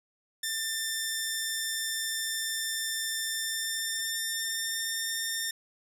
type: tone with pitch glide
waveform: 10% pulse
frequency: 1787 to 1811.9 Hz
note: A6 to A#6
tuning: +26 to -50 cents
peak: -21 dBFS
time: 0.43-5.51 s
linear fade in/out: 5 ms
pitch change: +24 cents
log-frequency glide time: 3.28-5.12 s
effects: none